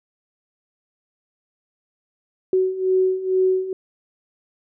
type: beating tone pair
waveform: sine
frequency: 372.8 / 375 Hz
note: F#4 / F#4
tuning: +13 / +23 cents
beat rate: 2.2 Hz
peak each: -22 / -18 dBFS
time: 2.53-3.73 s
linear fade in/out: 2 ms
effects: none